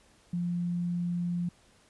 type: tone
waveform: sine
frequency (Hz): 174.5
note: F3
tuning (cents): -1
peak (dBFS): -28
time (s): 0.33-1.49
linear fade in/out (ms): 5
effects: pink hiss -62 dBFS RMS until 1.89 s + resampled to 24000 Hz